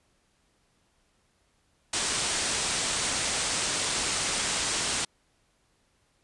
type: low-pass noise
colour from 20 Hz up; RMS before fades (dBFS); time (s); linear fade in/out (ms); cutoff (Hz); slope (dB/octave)
white; -29; 1.93-5.05; 5; 9400; 96
effects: pink hiss -69 dBFS RMS until 6.23 s + resampled to 24000 Hz